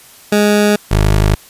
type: tone pair in turn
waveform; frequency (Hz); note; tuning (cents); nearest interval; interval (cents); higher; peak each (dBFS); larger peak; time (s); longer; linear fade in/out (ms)
20% pulse; 207.7 / 51.67; G#3 / G#1; 0 / -8; 2 octaves; 2408; first; -4; neither; 0.32-0.76 / 0.91-1.35; neither; 5
effects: white hiss -41 dBFS RMS until 1.49 s + resampled to 32000 Hz